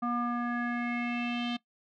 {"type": "tone with low-pass filter sweep", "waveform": "square", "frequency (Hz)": 240, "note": "B3", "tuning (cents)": -49, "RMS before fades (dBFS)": -32, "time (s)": [0.02, 1.57], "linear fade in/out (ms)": 10, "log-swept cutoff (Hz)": [1100, 3400], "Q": 5.2, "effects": ["noise-tail reverb RT60 0.1 s tail -19 dB re dry"]}